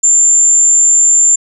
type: tone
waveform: sine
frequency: 7250 Hz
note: A#8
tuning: 49 cents flat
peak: -5 dBFS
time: 0.03-1.36 s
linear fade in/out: 10 ms
effects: none